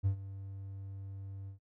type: tone with ADSR envelope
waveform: triangle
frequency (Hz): 97.6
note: G2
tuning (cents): -7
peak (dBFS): -23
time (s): 0.03-1.59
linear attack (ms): 32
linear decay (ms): 93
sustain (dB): -17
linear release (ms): 110
effects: noise-tail reverb RT60 0.1 s tail -20 dB re dry + tanh soft clip ceiling -19 dBFS